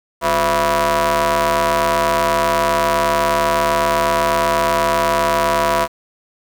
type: ring-modulated tone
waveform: sawtooth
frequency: 156.4 Hz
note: D#3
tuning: 9 cents sharp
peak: -7 dBFS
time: 0.21-5.88 s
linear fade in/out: 50 ms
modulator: 826 Hz
effects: 7-bit